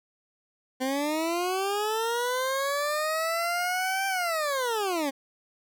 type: linear two-way sweep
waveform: 20% pulse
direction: up then down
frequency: 254.9 to 784 to 264.2 Hz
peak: -21 dBFS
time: 0.8-5.11 s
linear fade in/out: 20 ms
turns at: 4.07 s
effects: none